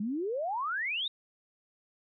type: exponential sweep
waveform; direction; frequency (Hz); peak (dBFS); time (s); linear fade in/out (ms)
sine; up; 196 to 3803; -30; 0-1.08; 5
effects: none